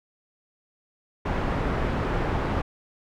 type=low-pass noise; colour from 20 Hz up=pink; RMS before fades=-26 dBFS; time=1.25-2.62 s; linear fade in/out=10 ms; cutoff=1500 Hz; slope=12 dB/octave; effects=none